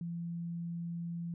sine tone, 170 Hz, F3, 46 cents flat, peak -36 dBFS, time 0.01-1.34 s, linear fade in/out 2 ms, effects none

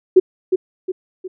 sine tone with echo, 371.6 Hz, F#4, 7 cents sharp, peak -4 dBFS, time 0.16-0.2 s, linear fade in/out 10 ms, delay 360 ms, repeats 3, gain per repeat -7 dB, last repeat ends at 1.28 s, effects none

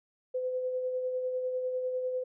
sine tone with tremolo, 508 Hz, B4, 49 cents sharp, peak -28 dBFS, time 0.34-2.24 s, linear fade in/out 10 ms, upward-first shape sine, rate 10 Hz, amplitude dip 35%, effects none

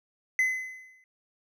triangle tone with exponential decay, 2034 Hz, C7, 50 cents flat, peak -18 dBFS, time 0.39-1.04 s, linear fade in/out 1 ms, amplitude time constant 140 ms, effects none

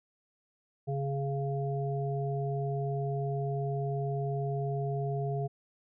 harmonic tone, 138.59 Hz, C#3, in tune, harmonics 1 / 3 / 5, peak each -31 / -36 / -38 dBFS, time 0.87-5.48 s, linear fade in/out 20 ms, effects none

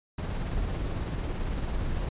brown noise with tremolo, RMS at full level -29 dBFS, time 0.18-2.09 s, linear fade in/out 5 ms, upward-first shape sine, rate 18 Hz, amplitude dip 30%, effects resampled to 8000 Hz

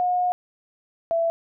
sine tone pair in turn, 721 / 666.6 Hz, F#5 / E5, -45 / +19 cents, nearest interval minor second, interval 136 cents, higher first, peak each -19 dBFS, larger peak neither, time 0-0.32 / 1.11-1.3 s, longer first, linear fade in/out 0 ms, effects none

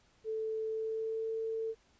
sine tone with pitch glide, 440 to 446.9 Hz, A4 to A4, 0 to +27 cents, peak -33 dBFS, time 0.24-1.75 s, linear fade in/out 50 ms, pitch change +27 cents, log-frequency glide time 0.65-1.33 s, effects pink hiss -68 dBFS RMS until 1.99 s + resampled to 16000 Hz

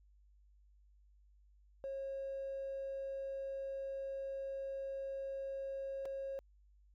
triangle tone with dropouts, 543 Hz, C#5, 36 cents flat, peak -36 dBFS, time 1.84-6.39 s, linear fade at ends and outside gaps 0 ms, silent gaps 6.054-6.057 s, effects tanh soft clip ceiling -36 dBFS + added 50 Hz sine -63 dBFS peak until 6.94 s

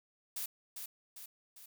blue noise with echo, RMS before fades -39 dBFS, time 0.36-0.46 s, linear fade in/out 5 ms, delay 400 ms, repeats 3, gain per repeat -5 dB, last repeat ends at 1.66 s, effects none

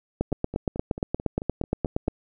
two click trains, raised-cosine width 2 ms, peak -20 / -10 dBFS, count 9 / 17, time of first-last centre 0.32-2.078 / 0.21-2.081 s, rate 4.55 / 8.55 Hz, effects none

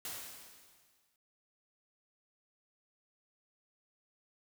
white noise with exponential decay, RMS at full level -40 dBFS, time 0.05-1.16 s, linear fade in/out 1 ms, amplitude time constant 240 ms, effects none

